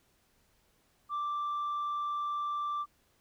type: tone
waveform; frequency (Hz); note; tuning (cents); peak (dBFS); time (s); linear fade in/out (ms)
sine; 1174.7; D6; 0; -29; 1.09-2.86; 50
effects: tanh soft clip ceiling -30 dBFS + pink hiss -70 dBFS RMS until 3.2 s